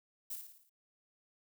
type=noise with echo; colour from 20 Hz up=violet; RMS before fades=-41 dBFS; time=0.3-0.36 s; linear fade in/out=5 ms; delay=56 ms; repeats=6; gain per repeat=-5 dB; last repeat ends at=0.696 s; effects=none